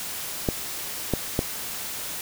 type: clicks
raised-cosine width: 2 ms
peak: -8 dBFS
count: 3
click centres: 0.488 / 1.137 / 1.391 s
effects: white hiss -33 dBFS RMS until 2.21 s